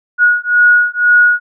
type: beating tone pair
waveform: sine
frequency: 1451 / 1453 Hz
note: F#6 / F#6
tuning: -34 / -32 cents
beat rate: 2 Hz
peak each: -10 dBFS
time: 0.18-1.4 s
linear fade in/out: 50 ms
effects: none